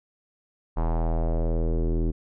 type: tone with low-pass filter sweep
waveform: square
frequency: 41 Hz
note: E1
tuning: 9 cents flat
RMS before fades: -24 dBFS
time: 0.76-2.12 s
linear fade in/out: 20 ms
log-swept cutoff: 950 to 330 Hz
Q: 2.7
effects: none